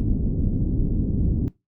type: low-pass noise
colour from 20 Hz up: pink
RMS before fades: -22 dBFS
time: 0-1.48 s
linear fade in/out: 0 ms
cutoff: 300 Hz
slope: 24 dB/octave
effects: noise-tail reverb RT60 0.2 s tail -18 dB re dry